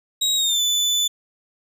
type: tone with pitch glide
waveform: 30% pulse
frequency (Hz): 3812 to 3496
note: A#7 to A7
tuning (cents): +38 to -12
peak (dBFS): -15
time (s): 0.21-1.08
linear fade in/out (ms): 10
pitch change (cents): -150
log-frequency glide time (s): 0.36-0.61
effects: none